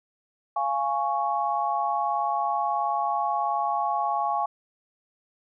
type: chord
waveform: sine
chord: Db major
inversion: first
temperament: just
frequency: 693 / 831.5 / 1108.7 Hz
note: F5 / Ab5 / Db6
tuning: -14 / +2 / 0 cents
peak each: -29 / -26 / -28 dBFS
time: 0.56-4.46 s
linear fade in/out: 5 ms
effects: none